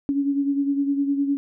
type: beating tone pair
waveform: sine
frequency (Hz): 279.5 / 289.3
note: C#4 / D4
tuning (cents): +14 / -26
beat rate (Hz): 9.8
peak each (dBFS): -20 / -28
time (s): 0.09-1.37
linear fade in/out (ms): 0
effects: none